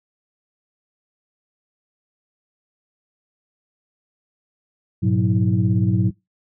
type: tone cluster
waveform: sine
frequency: 102.7 / 120 / 183.5 / 322 Hz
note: G#2 / B2 / F#3 / E4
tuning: -19 / -49 / -14 / -41 cents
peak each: -19 / -20 / -19 / -27 dBFS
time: 5.02-6.11 s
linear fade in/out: 20 ms
effects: noise-tail reverb RT60 0.2 s tail -22 dB re dry + tanh soft clip ceiling -6 dBFS

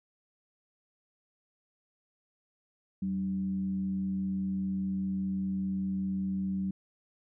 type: tone with frequency modulation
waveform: sine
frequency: 191.1 Hz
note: G3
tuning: 44 cents flat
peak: -29 dBFS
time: 3.02-6.71 s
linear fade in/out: 5 ms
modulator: 105 Hz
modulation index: 0.31
effects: none

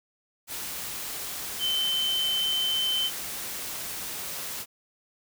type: tone in noise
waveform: sine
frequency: 3076 Hz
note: G7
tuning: 33 cents flat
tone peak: -24 dBFS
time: 1.59-3.11 s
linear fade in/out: 50 ms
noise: white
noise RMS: -35 dBFS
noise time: 0.47-4.66 s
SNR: +8 dB
effects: none

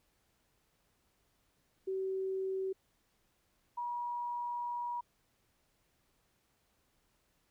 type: tone pair in turn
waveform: sine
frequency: 381.5 / 961.3 Hz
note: G4 / B5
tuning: -47 / -47 cents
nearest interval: octave + major third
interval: 1600 cents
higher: second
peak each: -33 / -35 dBFS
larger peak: first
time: 1.87-2.73 / 3.77-5.01 s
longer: second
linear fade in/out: 10 ms
effects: pink hiss -75 dBFS RMS until 7.5 s

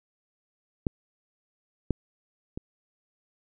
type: clicks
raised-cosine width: 3 ms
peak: -12 / -11 / -21 dBFS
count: 3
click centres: 0.868 / 1.907 / 2.575 s
effects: none

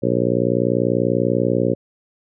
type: harmonic tone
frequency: 60.1 Hz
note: B1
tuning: 46 cents flat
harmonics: 2 / 3 / 4 / 5 / 6 / 7 / 8 / 9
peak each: -24 / -24 / -24 / -24 / -24 / -24 / -24 / -24 dBFS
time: 0.02-1.75 s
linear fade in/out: 20 ms
effects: none

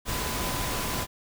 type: tone in noise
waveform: sine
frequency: 1007 Hz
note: B5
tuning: 33 cents sharp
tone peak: -38 dBFS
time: 0.05-1.07 s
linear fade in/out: 50 ms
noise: pink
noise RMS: -30 dBFS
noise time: 0.05-1.07 s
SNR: -11 dB
effects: none

